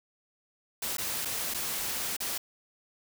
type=noise with dropouts; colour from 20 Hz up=white; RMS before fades=-33 dBFS; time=0.82-2.38 s; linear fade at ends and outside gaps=5 ms; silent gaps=0.97-0.982 / 1.25-1.254 / 1.54-1.544 / 2.167-2.203 s; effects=none